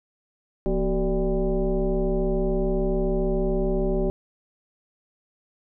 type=tone with frequency modulation; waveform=sine; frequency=173.5 Hz; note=F3; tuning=11 cents flat; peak=-20 dBFS; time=0.66-4.1 s; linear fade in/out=0 ms; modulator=207 Hz; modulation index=1.8; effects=none